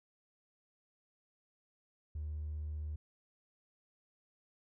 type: tone with hard clipping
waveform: sine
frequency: 76.3 Hz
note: D#2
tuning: 33 cents flat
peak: -38 dBFS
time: 2.15-2.96 s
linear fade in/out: 5 ms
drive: 1 dB
effects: none